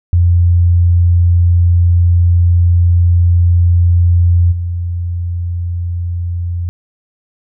sine tone with level steps, 87 Hz, F2, 6 cents flat, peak -6 / -15 dBFS, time 0.13-6.69 s, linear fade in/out 0 ms, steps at 4.51 s, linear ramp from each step 20 ms, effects none

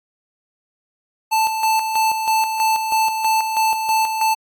square tone with tremolo, 881 Hz, A5, 2 cents sharp, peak -15 dBFS, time 1.31-4.35 s, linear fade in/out 20 ms, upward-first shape square, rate 3.1 Hz, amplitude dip 50%, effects AAC 64 kbps

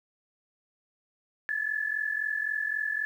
sine tone pair together, 1700 / 1743.8 Hz, G#6 / A6, +40 / -16 cents, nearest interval unison, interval 44 cents, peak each -31 / -30 dBFS, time 1.49-3.05 s, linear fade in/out 0 ms, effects 10-bit

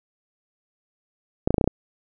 clicks, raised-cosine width 2 ms, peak -5 dBFS, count 7, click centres 1.475 / 1.506 / 1.543 / 1.582 / 1.612 / 1.642 / 1.676 s, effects none

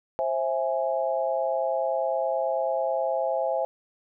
sine chord, C augmented, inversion none, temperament equal with one note detuned, 529.9 / 659.3 / 830.6 Hz, C5 / E5 / G#5, +22 / 0 / 0 cents, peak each -27 / -27 / -30 dBFS, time 0.19-3.65 s, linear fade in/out 0 ms, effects none

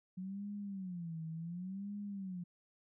sine tone with vibrato, 181.5 Hz, F#3, 33 cents flat, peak -40 dBFS, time 0.17-2.44 s, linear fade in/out 10 ms, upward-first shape sine, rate 0.69 Hz, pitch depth 210 cents each way, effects none

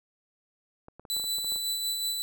clicks, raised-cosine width 1 ms, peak -32 dBFS, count 10, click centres 0.884 / 0.996 / 1.052 / 1.166 / 1.198 / 1.241 / 1.385 / 1.445 / 1.521 / 1.561 s
sawtooth tone with tremolo, 3982 Hz, B7, 14 cents sharp, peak -24 dBFS, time 1.1-2.22 s, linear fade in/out 0 ms, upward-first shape sine, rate 5.4 Hz, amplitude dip 35%
effects none

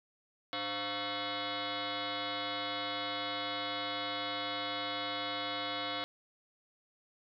sine tone with frequency modulation, 1336 Hz, E6, 23 cents sharp, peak -34 dBFS, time 0.53-6.04 s, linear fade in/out 0 ms, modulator 408 Hz, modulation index 6.6, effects none

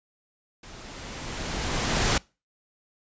pink noise with level ramp, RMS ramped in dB -45 to -21 dBFS, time 0.63-2.18 s, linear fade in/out 5 ms, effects noise-tail reverb RT60 0.3 s tail -25 dB re dry + resampled to 16000 Hz

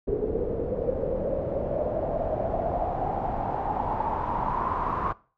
pink noise with low-pass filter sweep, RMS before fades -28 dBFS, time 0.07-5.13 s, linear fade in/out 10 ms, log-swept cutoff 430 to 1100 Hz, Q 7.6, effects noise-tail reverb RT60 0.4 s tail -21 dB re dry

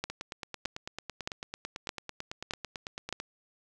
two click trains, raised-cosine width 0.2 ms, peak -20 / -15 dBFS, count 29 / 6, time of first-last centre 0.1-3.201 / 0.04-3.126 s, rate 9.03 / 1.62 Hz, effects none

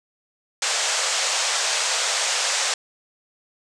white band-pass noise, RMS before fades -23 dBFS, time 0.62-2.74 s, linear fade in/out 2 ms, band 470 to 8100 Hz, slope 48 dB/octave, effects none

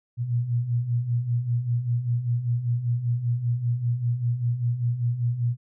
sine beating tone pair, 116.54 / 121.64 Hz, A#2 / B2, 0 / -26 cents, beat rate 5.1 Hz, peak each -29 / -23 dBFS, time 0.17-5.57 s, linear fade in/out 50 ms, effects none

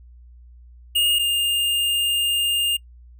square tone pair in turn, 2846 / 2818 Hz, F7 / F7, +32 / +15 cents, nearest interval unison, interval 17 cents, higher first, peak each -17 / -19 dBFS, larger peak first, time 0.95-1.19 / 1.19-2.77 s, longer second, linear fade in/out 10 ms, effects noise-tail reverb RT60 0.1 s tail -24 dB re dry + added 60 Hz sine -43 dBFS peak until 3.19 s

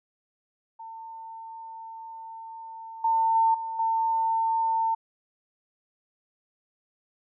sine tone with level steps, 901 Hz, A5, 41 cents sharp, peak -38 / -20 / -18 / -30 / -22 dBFS, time 0.79-4.95 s, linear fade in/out 10 ms, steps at 3.04 / 3.35 / 3.54 / 3.79 s, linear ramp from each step 5 ms, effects none

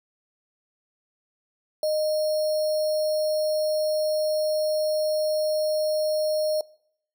sine tone with sample-and-hold, 616 Hz, D#5, 17 cents flat, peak -21 dBFS, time 1.83-6.61 s, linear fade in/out 2 ms, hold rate 4900 Hz, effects noise-tail reverb RT60 0.7 s tail -24 dB re dry

